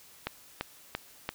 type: click train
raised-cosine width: 0.3 ms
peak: -15 dBFS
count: 4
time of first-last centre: 0.27-1.29 s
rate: 2.94 Hz
effects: white hiss -55 dBFS RMS until 1.34 s